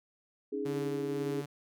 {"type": "chord", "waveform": "sine", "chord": "C# suspended second", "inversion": "none", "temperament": "just", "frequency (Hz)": [277.2, 311.8, 415.8], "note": ["C#4", "D#4", "G#4"], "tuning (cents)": [0, 4, 2], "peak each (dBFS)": [-38, -39, -34], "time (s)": [0.52, 1.42], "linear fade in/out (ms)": 10}
{"type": "tone with tremolo", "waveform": "sawtooth", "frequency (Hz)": 144.5, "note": "D3", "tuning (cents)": -28, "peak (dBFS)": -33, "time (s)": [0.65, 1.46], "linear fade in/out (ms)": 10, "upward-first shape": "triangle", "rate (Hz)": 1.9, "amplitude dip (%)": 40}
{"effects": []}